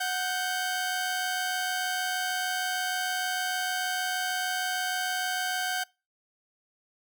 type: tone pair together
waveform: sawtooth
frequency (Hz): 736 / 1558.5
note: F#5 / G6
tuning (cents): -9 / -11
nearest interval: octave + minor second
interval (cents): 1298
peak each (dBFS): -27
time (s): 0-5.84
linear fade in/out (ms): 10
effects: noise-tail reverb RT60 0.3 s tail -26 dB re dry